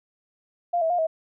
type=tone with pitch steps; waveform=sine; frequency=697 / 650 / 708 / 642 Hz; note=F5 / E5 / F5 / E5; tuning=-4 / -24 / +23 / -46 cents; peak=-20 dBFS; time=0.73-1.07 s; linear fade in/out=10 ms; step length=85 ms; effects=none